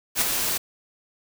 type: noise with ADSR envelope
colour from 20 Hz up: white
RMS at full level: -19 dBFS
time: 0.15-0.58 s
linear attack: 64 ms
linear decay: 8 ms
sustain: -6 dB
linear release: 11 ms
effects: none